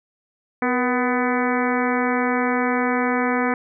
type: harmonic tone with a mistuned harmonic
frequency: 250.2 Hz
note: B3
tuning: 23 cents sharp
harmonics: 1 / 2 / 3 / 4 / 5 / 6 / 7 / 8 / 9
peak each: -22 / -25 / -27 / -28 / -29 / -30 / -30 / -31 / -32 dBFS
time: 0.62-3.54 s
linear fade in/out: 2 ms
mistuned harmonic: 2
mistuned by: -55 cents
effects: none